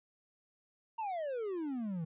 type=exponential sweep; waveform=triangle; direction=down; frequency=932.3 to 155.7 Hz; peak=-33 dBFS; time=0.98-2.05 s; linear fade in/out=10 ms; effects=resampled to 8000 Hz